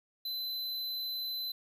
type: tone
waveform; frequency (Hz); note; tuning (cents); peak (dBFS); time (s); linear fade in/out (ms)
square; 4034; B7; +36; -35; 0.25-1.52; 5
effects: 11-bit